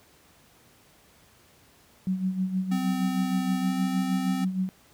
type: tone with tremolo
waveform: sine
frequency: 187.1 Hz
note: F#3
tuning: 20 cents sharp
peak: -22 dBFS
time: 2.07-4.69 s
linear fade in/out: 0 ms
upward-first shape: sine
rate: 6.4 Hz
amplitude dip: 65%
type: tone with pitch glide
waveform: square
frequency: 257.2 to 259.7 Hz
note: C4 to C4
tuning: -30 to -13 cents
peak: -29 dBFS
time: 2.71-4.45 s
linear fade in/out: 10 ms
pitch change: +17 cents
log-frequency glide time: 3.6-3.72 s
effects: pink hiss -58 dBFS RMS until 4.93 s + high-pass 60 Hz 12 dB/octave